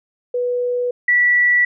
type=tone pair in turn; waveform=sine; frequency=491 / 1953.3 Hz; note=B4 / B6; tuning=-10 / -20 cents; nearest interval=2 octaves; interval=2390 cents; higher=second; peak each=-17 / -11 dBFS; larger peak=second; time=0.34-0.91 / 1.08-1.65 s; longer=neither; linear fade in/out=5 ms; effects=none